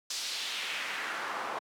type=noise with band-pass filter sweep; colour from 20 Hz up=pink; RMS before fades=-36 dBFS; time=0.1-1.59 s; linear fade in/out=5 ms; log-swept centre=5400 to 890 Hz; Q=1.7; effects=high-pass 200 Hz 12 dB/octave